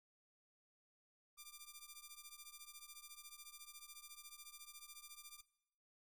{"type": "ring-modulated tone", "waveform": "5% pulse", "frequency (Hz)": 1187, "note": "D6", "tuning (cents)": 18, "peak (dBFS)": -40, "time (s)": [1.37, 5.41], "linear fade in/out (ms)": 5, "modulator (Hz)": 1180, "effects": ["noise-tail reverb RT60 0.9 s tail -21 dB re dry", "AAC 64 kbps"]}